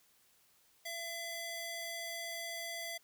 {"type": "tone with high-pass filter", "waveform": "square", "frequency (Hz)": 674, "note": "E5", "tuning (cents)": 38, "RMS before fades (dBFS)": -42, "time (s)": [0.85, 2.98], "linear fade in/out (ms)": 10, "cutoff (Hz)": 1400, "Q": 0.62, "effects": ["white hiss -69 dBFS RMS until 3.03 s"]}